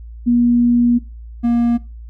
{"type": "tone pair in turn", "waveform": ["sine", "triangle"], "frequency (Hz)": [239.9, 236.6], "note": ["A#3", "A#3"], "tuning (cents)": [50, 26], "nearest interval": "unison", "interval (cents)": 24, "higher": "first", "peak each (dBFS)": -10, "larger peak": "neither", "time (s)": [[0.26, 0.99], [1.43, 1.78]], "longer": "first", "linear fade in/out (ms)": 20, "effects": ["noise-tail reverb RT60 0.3 s tail -20 dB re dry", "added 57 Hz sine -31 dBFS peak until 2.09 s"]}